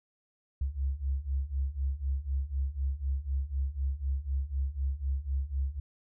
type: beating tone pair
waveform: sine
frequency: 66 / 70 Hz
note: C2 / C#2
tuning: +16 / +18 cents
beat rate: 4 Hz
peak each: -33 / -31 dBFS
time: 0.61-5.8 s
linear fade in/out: 5 ms
effects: none